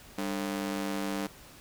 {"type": "ring-modulated tone", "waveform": "sawtooth", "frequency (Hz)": 246.9, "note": "B3", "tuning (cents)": 0, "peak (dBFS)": -24, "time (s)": [0.18, 1.27], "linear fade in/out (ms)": 5, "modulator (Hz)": 49.4, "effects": ["pink hiss -52 dBFS RMS until 1.6 s"]}